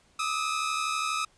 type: tone pair together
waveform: sawtooth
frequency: 1214 / 1286.2 Hz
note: D#6 / E6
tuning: -43 / -43 cents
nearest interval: minor second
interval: 100 cents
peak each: -29 / -25 dBFS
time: 0.19-1.25 s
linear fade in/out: 5 ms
effects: pink hiss -63 dBFS RMS until 1.37 s + resampled to 22050 Hz